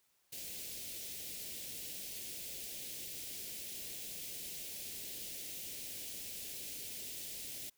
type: band-stop noise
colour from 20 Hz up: white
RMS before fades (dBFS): -45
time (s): 0.32-7.7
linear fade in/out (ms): 10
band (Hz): 580 to 2300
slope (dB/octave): 24
effects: white hiss -75 dBFS RMS until 7.77 s